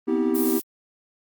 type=chord; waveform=triangle; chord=C major seventh; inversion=third; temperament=equal with one note detuned; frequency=246.9 / 261.6 / 321.4 / 392 Hz; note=B3 / C4 / E4 / G4; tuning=0 / 0 / -44 / 0 cents; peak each=-23 / -27 / -22 / -23 dBFS; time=0.07-0.6 s; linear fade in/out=20 ms
type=noise; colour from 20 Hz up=violet; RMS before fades=-29 dBFS; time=0.34-0.62 s; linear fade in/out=20 ms
effects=Opus 32 kbps